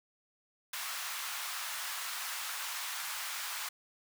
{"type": "high-pass noise", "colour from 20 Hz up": "pink", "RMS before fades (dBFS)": -39, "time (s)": [0.73, 3.69], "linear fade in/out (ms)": 5, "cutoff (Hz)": 980, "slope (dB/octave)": 24, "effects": []}